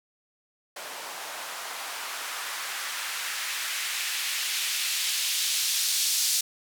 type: noise with band-pass filter sweep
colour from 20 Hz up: blue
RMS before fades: -30 dBFS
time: 0.76-6.41 s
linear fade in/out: 5 ms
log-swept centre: 660 to 5000 Hz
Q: 1.1
effects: none